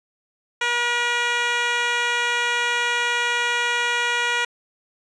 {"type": "tone with band-pass filter", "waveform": "10% pulse", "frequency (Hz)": 479.5, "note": "A#4", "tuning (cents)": 49, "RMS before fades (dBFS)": -22, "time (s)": [0.61, 4.45], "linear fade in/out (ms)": 5, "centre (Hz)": 2200, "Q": 0.62, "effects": ["resampled to 24000 Hz"]}